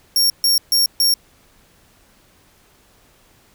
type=tone bursts; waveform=sawtooth; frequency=5530 Hz; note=F8; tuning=18 cents flat; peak=-10 dBFS; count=4; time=0.16-1.14 s; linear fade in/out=2 ms; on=140 ms; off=140 ms; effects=pink hiss -54 dBFS RMS until 3.54 s